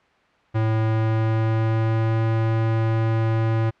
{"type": "tone with pitch glide", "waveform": "square", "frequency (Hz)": [110.6, 112.21], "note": ["A2", "A2"], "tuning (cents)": [9, 34], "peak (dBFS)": -19, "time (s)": [0.54, 3.71], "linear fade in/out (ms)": 20, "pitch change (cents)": 25, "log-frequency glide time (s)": [0.8, 2.22], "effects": ["white hiss -58 dBFS RMS until 3.8 s", "low-pass 2000 Hz 12 dB/octave"]}